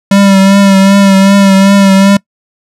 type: tone with vibrato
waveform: square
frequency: 196 Hz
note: G3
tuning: in tune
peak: -3 dBFS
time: 0.11-2.17 s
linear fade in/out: 5 ms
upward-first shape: triangle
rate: 2.6 Hz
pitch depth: 37 cents each way
effects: noise-tail reverb RT60 0.1 s tail -24 dB re dry + low-pass 10000 Hz 12 dB/octave